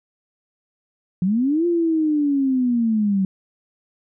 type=linear two-way sweep; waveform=sine; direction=up then down; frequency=172.1 to 349.2 to 187.7 Hz; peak=-16 dBFS; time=1.22-3.25 s; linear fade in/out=2 ms; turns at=1.66 s; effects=none